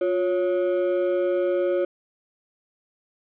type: ring-modulated tone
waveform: triangle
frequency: 454.3 Hz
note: A#4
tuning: 45 cents flat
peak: -15 dBFS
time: 0.01-1.85 s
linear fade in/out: 5 ms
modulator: 99.4 Hz
effects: resampled to 8000 Hz + 9-bit